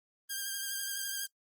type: tone with vibrato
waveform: 5% pulse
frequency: 1599 Hz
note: G6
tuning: 34 cents sharp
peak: -24 dBFS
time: 0.29-1.27 s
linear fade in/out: 20 ms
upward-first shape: triangle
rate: 12 Hz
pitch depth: 32 cents each way
effects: noise-tail reverb RT60 0.1 s tail -22 dB re dry + Opus 24 kbps